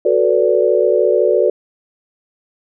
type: chord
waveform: sine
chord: B minor seventh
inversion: second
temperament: equal with one note detuned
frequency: 370 / 440 / 493.9 / 579.6 Hz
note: F#4 / A4 / B4 / D5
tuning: 0 / 0 / 0 / -23 cents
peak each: -16 dBFS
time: 0.05-1.5 s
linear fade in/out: 5 ms
effects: none

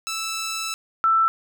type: tone pair in turn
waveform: 10% pulse / sine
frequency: 1318.5 / 1328.4 Hz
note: E6 / E6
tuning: 0 / +13 cents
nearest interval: unison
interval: 13 cents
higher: second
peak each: -18 / -15 dBFS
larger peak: second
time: 0.07-0.74 / 1.04-1.28 s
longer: first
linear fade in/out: 0 ms
effects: none

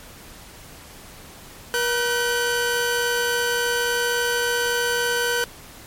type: tone pair together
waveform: sawtooth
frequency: 478.8 / 1520 Hz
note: A#4 / F#6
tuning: +46 / +46 cents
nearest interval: octave + minor sixth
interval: 2000 cents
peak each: -19 dBFS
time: 1.74-5.44 s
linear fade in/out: 0 ms
effects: pink hiss -43 dBFS RMS until 5.86 s + MP3 64 kbps

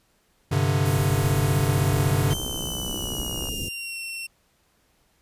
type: chord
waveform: square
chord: G suspended fourth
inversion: none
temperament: equal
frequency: 98 / 130.81 / 146.83 Hz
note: G2 / C3 / D3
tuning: 0 / 0 / 0 cents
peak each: -25 dBFS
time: 0.51-2.34 s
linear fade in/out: 10 ms
type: band-stop noise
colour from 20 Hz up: pink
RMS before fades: -32 dBFS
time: 0.85-3.69 s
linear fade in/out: 10 ms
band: 430 to 6900 Hz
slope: 24 dB/octave
type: click train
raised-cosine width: 1 ms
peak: -23 dBFS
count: 114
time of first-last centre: 1.68-3.488 s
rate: 62.5 Hz
type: tone with pitch glide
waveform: sawtooth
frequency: 3101 to 2715 Hz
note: G7 to F7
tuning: -19 to -50 cents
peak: -28 dBFS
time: 2.3-4.27 s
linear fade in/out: 10 ms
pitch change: -231 cents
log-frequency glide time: 2.41-3.99 s
effects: pink hiss -65 dBFS RMS until 5.21 s + resampled to 32000 Hz

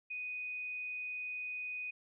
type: tone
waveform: sine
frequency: 2489 Hz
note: D#7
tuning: in tune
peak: -38 dBFS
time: 0.1-1.91 s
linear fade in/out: 10 ms
effects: none

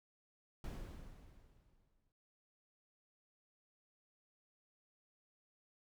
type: noise with exponential decay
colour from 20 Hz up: brown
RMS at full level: -42 dBFS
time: 0.64-2.12 s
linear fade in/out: 2 ms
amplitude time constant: 320 ms
effects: none

